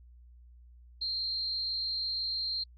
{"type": "tone with amplitude modulation", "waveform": "sine", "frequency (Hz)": 4186, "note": "C8", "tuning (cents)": 0, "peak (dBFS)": -28, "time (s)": [1.01, 2.64], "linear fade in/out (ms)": 10, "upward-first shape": "sine", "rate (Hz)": 226, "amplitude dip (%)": 60, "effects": ["added 60 Hz sine -52 dBFS peak until 2.77 s", "AAC 32 kbps"]}